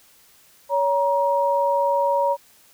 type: tone pair together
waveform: sine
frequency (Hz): 562.5 / 946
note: C#5 / A#5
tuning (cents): +25 / +25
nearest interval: major sixth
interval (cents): 900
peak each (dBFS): -20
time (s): 0.69-2.37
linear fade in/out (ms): 50
effects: white hiss -54 dBFS RMS until 2.73 s